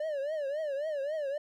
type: tone with vibrato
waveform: triangle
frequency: 587.3 Hz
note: D5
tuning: in tune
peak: -29 dBFS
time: 0-1.38 s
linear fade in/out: 5 ms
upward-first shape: triangle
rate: 3.7 Hz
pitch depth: 170 cents each way
effects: none